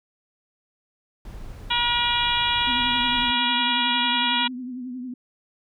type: noise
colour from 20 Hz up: brown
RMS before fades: -38 dBFS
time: 1.25-3.31 s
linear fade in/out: 2 ms
type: harmonic tone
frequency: 478.9 Hz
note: A#4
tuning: 47 cents sharp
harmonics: 2 / 3 / 4 / 5 / 6 / 7 / 8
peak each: -25 / -30 / -32 / -29 / -27 / -25 / -30 dBFS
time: 1.7-4.48 s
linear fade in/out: 10 ms
type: tone with vibrato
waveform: sine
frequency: 251.3 Hz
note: B3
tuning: 30 cents sharp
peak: -30 dBFS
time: 2.67-5.14 s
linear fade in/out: 5 ms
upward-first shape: triangle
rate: 11 Hz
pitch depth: 71 cents each way
effects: none